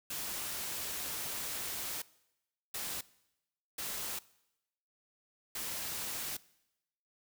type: noise bursts at uneven times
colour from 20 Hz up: white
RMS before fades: -39 dBFS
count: 4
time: 0.1-2.02 / 2.74-3.01 / 3.78-4.19 / 5.55-6.37 s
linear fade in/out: 5 ms
effects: noise-tail reverb RT60 0.9 s tail -21 dB re dry